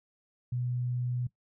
sine tone, 123.47 Hz, B2, in tune, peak -29 dBFS, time 0.52-1.27 s, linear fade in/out 5 ms, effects noise-tail reverb RT60 0.1 s tail -18 dB re dry

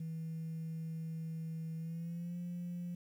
sine tone with pitch glide, 161.7 to 175.32 Hz, E3 to F3, -33 to +7 cents, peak -37 dBFS, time 0-2.95 s, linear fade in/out 5 ms, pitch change +140 cents, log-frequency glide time 1.77-2.37 s, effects tanh soft clip ceiling -36 dBFS + 11-bit

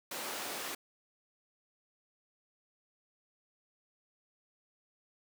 pink high-pass noise, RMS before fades -40 dBFS, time 0.11-0.75 s, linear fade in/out 5 ms, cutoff 390 Hz, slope 12 dB/octave, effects none

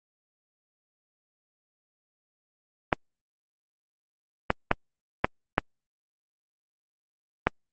clicks, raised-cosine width 0.5 ms, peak -4 dBFS, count 6, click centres 2.928 / 4.504 / 4.714 / 5.245 / 5.581 / 7.47 s, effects Opus 24 kbps

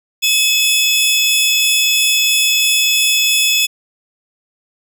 sawtooth tone pair together, 2571 / 3429 Hz, E7 / A7, -44 / -45 cents, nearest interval perfect fourth, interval 499 cents, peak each -11 dBFS, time 0.22-3.67 s, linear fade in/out 20 ms, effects none

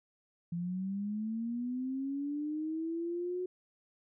sine linear sweep, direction up, 168.7 to 367.1 Hz, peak -33 dBFS, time 0.52-3.46 s, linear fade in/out 5 ms, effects none

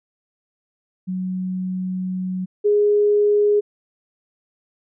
sine tone pair in turn, 185 / 414.4 Hz, F#3 / G#4, 0 / -4 cents, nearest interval octave + major second, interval 1396 cents, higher second, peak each -22 / -13 dBFS, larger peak second, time 1.07-2.46 / 2.64-3.61 s, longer first, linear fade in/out 20 ms, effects none

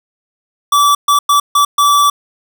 square tone bursts at uneven times, 1156 Hz, D6, 28 cents flat, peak -8 dBFS, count 5, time 0.72-0.95 / 1.08-1.19 / 1.29-1.4 / 1.55-1.65 / 1.78-2.1 s, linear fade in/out 5 ms, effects none

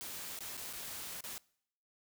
white noise with dropouts, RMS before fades -44 dBFS, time 0.01-1.38 s, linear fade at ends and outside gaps 0 ms, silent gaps 0.389-0.406 / 0.57-0.576 / 0.729-0.734 / 1.207-1.239 s, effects noise-tail reverb RT60 0.7 s tail -24 dB re dry

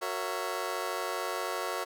20% pulse chord, F# dominant seventh, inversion none, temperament just, 370 / 462.5 / 555 / 666 Hz, F#4 / A#4 / C#5 / E5, 0 / -14 / +2 / +18 cents, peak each -33 dBFS, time 0.01-1.85 s, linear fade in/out 20 ms, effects none

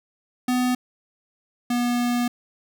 square tone pair in turn, 250 / 242.3 Hz, B3 / B3, +21 / -33 cents, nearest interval minor second, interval 54 cents, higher first, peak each -20 / -21 dBFS, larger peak first, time 0.48-0.75 / 1.7-2.28 s, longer second, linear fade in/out 5 ms, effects none

